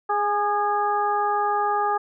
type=harmonic tone with a mistuned harmonic; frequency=413.6 Hz; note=G#4; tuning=7 cents flat; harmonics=1 / 2 / 3 / 4; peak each=-28 / -22 / -25 / -34 dBFS; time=0.09-1.98 s; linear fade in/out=10 ms; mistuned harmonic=3; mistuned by=-27 cents; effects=none